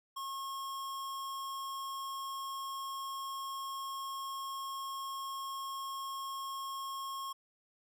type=tone; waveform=square; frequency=1084 Hz; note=C#6; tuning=39 cents flat; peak=-39 dBFS; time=0.16-7.33 s; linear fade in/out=10 ms; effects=none